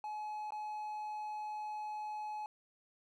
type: tone with dropouts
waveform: triangle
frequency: 849 Hz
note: G#5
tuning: 38 cents sharp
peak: -37 dBFS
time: 0.04-2.46 s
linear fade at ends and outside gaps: 1 ms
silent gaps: 0.506-0.521 s
effects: none